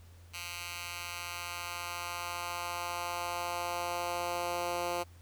10% pulse tone with high-pass filter sweep, 174.61 Hz, F3, in tune, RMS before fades -37 dBFS, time 0.33-5.04 s, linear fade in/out 20 ms, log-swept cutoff 2200 to 450 Hz, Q 1.1, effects added 86 Hz sine -52 dBFS peak until 5.21 s + pink hiss -63 dBFS RMS until 5.21 s

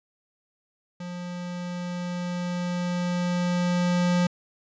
square tone with level ramp, 177.1 Hz, F3, 24 cents sharp, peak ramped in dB -34 to -20 dBFS, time 1-4.27 s, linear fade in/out 5 ms, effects resampled to 16000 Hz

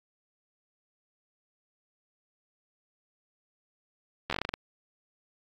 slowing click train, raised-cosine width 0.3 ms, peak -14 dBFS, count 10, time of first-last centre 4.3-4.539 s, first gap 12 ms, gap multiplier 1.19, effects AAC 48 kbps

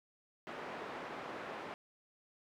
pink band-pass noise, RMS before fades -45 dBFS, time 0.47-1.74 s, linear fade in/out 0 ms, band 340 to 1800 Hz, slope 12 dB/octave, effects none

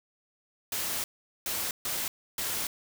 white noise bursts at uneven times, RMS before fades -32 dBFS, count 4, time 0.72-1.04 / 1.46-1.71 / 1.85-2.08 / 2.38-2.67 s, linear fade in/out 2 ms, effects none

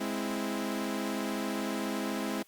sawtooth chord, Ab augmented, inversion none, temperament equal, 207.7 / 261.6 / 329.6 Hz, Ab3 / C4 / E4, 0 / 0 / 0 cents, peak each -31 / -32 / -33 dBFS, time 0-2.43 s, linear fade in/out 10 ms, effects white hiss -63 dBFS RMS until 2.47 s + Opus 48 kbps

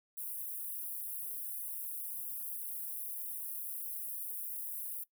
white high-pass noise, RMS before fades -41 dBFS, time 0.17-5.04 s, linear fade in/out 10 ms, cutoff 10000 Hz, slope 48 dB/octave, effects noise-tail reverb RT60 0.1 s tail -19 dB re dry

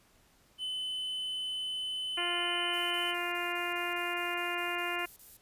triangle tone, 3027 Hz, F#7, 39 cents sharp, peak -32 dBFS, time 0.58-3.15 s, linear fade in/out 50 ms
harmonic tone, 349.8 Hz, F4, 3 cents sharp, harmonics 1 / 2 / 3 / 4 / 5 / 6 / 7 / 8, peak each -40 / -40 / -40 / -40 / -40 / -40 / -40 / -40 dBFS, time 2.17-5.06 s, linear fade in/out 10 ms
violet noise bursts, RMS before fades -50 dBFS, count 13, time 2.73-5.37 s, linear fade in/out 5 ms, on 180 ms, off 25 ms
effects pink hiss -65 dBFS RMS until 5.41 s + resampled to 32000 Hz

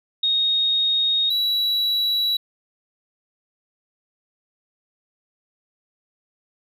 sine / triangle tone pair in turn, 3729 / 3915 Hz, A#7 / B7, 0 / -16 cents, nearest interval minor second, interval 84 cents, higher second, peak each -17 dBFS, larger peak neither, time 0.23-1.3 / 1.3-2.37 s, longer neither, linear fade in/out 5 ms, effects none

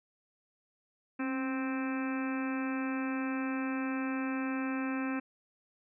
harmonic tone with a mistuned harmonic, 261.6 Hz, C4, in tune, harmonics 1 / 2 / 3 / 4 / 5 / 6 / 7 / 8 / 9 / 10, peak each -32 / -44 / -46 / -45 / -45 / -44 / -47 / -56 / -47 / -47 dBFS, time 1.19-5.2 s, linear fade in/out 10 ms, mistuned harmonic 1, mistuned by +38 cents, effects none

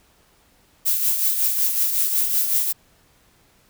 violet noise with tremolo, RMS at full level -18 dBFS, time 0.85-2.73 s, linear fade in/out 20 ms, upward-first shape triangle, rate 5.4 Hz, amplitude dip 55%, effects pink hiss -58 dBFS RMS until 3.69 s

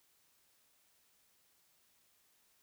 silence, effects white hiss -72 dBFS RMS until 2.62 s

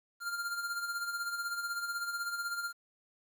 square tone with tremolo, 1396.9 Hz, F6, in tune, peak -33 dBFS, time 0.2-2.73 s, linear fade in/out 50 ms, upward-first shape sine, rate 16 Hz, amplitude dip 55%, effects 11-bit

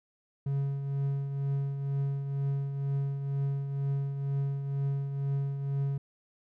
triangle tone with tremolo, 138.9 Hz, C#3, 4 cents sharp, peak -24 dBFS, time 0.46-5.98 s, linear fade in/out 5 ms, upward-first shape triangle, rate 2.1 Hz, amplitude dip 55%, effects none

